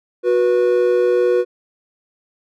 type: tone pair together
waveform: triangle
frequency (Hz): 365.7 / 487.8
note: F#4 / B4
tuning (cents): -20 / -21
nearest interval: perfect fourth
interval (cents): 499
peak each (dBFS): -14 / -13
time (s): 0.23-1.45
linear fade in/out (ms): 50
effects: none